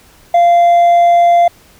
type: tone with hard clipping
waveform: sine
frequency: 692 Hz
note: F5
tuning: 16 cents flat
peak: -6 dBFS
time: 0.34-1.48 s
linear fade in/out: 5 ms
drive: 2 dB
effects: pink hiss -45 dBFS RMS until 1.79 s